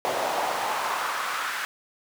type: noise with high-pass filter sweep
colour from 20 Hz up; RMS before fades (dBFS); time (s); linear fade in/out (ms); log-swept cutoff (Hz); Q
brown; -28; 0.05-1.65; 0; 620 to 1500; 2.2
effects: none